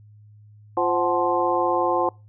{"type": "harmonic tone with a mistuned harmonic", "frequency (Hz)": 174.61, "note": "F3", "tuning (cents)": 0, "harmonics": [2, 3, 4, 5, 6], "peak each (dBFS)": [-25, -25, -25, -25, -25], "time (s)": [0.77, 2.09], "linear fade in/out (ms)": 2, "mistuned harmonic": 4, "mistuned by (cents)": 93, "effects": ["noise-tail reverb RT60 0.3 s tail -26 dB re dry", "added 105 Hz sine -46 dBFS peak until 2.28 s"]}